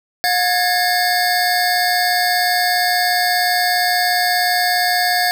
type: tone cluster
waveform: square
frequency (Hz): 718 / 1667 / 1784 / 4459 / 4761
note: F5 / G#6 / A6 / C#8 / D8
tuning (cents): +48 / +6 / +23 / +9 / +23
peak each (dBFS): -18 / -21 / -25 / -23 / -26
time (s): 0.24-5.31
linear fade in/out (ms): 0
effects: none